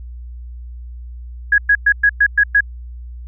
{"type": "tone bursts", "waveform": "sine", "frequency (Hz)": 1662, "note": "G#6", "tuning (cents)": 1, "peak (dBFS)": -8, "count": 7, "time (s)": [1.52, 2.607], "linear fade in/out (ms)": 5, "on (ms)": 61, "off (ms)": 110, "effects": ["added 60 Hz sine -29 dBFS peak until 3.27 s"]}